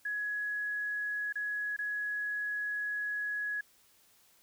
sine tone with dropouts, 1678 Hz, G#6, 17 cents sharp, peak -32 dBFS, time 0.05-3.61 s, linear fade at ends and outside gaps 5 ms, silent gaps 1.326-1.355 / 1.765-1.788 s, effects white hiss -65 dBFS RMS until 4.42 s

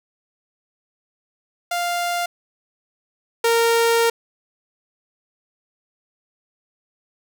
sawtooth tone pair in turn, 698.5 / 462.6 Hz, F5 / A#4, 0 / -13 cents, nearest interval perfect fifth, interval 713 cents, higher first, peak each -17 / -11 dBFS, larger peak second, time 1.71-2.26 / 3.44-4.1 s, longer second, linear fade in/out 5 ms, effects none

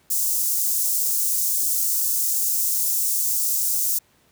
white high-pass noise, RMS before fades -22 dBFS, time 0.1-3.99 s, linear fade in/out 10 ms, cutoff 6200 Hz, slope 24 dB/octave, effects pink hiss -60 dBFS RMS until 4.31 s + high-pass 60 Hz 12 dB/octave

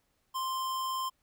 square tone, 1046.5 Hz, C6, in tune, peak -32 dBFS, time 0.34-1.1 s, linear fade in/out 20 ms, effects pink hiss -75 dBFS RMS until 1.22 s

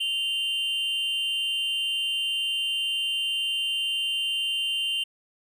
triangle tone pair together, 2800 / 3091 Hz, F7 / G7, +4 / -25 cents, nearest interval major second, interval 171 cents, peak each -26 dBFS, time 0-5.04 s, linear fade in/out 10 ms, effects none

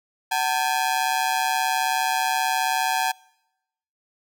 sawtooth ring-modulated tone, 825 Hz, G#5, 12 cents flat, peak -14 dBFS, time 0.31-3.12 s, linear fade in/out 10 ms, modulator 69.4 Hz, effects noise-tail reverb RT60 0.9 s tail -26 dB re dry

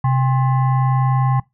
sine tone with frequency modulation, 130 Hz, C3, 11 cents flat, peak -13 dBFS, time 0.04-1.4 s, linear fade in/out 5 ms, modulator 930 Hz, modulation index 0.58, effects noise-tail reverb RT60 0.2 s tail -23 dB re dry

